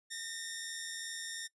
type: tone pair together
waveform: 10% pulse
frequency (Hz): 1816.3 / 1899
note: A#6 / A#6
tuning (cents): -45 / +32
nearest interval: minor second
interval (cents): 77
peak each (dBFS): -31 / -39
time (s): 0.1-1.48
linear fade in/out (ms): 20
effects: noise-tail reverb RT60 0.1 s tail -21 dB re dry + resampled to 24000 Hz